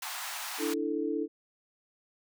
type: high-pass noise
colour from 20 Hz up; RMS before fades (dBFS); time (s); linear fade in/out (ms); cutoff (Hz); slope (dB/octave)
pink; -38; 0.02-0.74; 5; 740; 48
type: chord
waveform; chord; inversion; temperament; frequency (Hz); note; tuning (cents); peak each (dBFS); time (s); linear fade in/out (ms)
sine; D suspended second; none; equal; 293.7 / 329.6 / 440; D4 / E4 / A4; 0 / 0 / 0; -33; 0.58-1.28; 50
effects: none